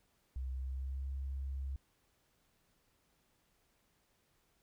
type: tone with pitch glide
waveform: sine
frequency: 64.8 to 67.67 Hz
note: C2 to C#2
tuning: -16 to -41 cents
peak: -36 dBFS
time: 0.36-1.76 s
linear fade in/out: 0 ms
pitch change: +75 cents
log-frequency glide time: 0.52-1.06 s
effects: tanh soft clip ceiling -32 dBFS + pink hiss -75 dBFS RMS until 4.62 s